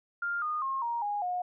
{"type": "tone with pitch steps", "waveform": "sine", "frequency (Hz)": [1400, 1225.8, 1073.3, 939.8, 822.9, 720.5], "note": ["F6", "D#6", "C6", "A#5", "G#5", "F#5"], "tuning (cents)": [4, -26, 44, 14, -16, -46], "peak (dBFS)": -29, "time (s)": [0.22, 1.42], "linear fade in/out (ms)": 5, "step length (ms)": 200, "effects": []}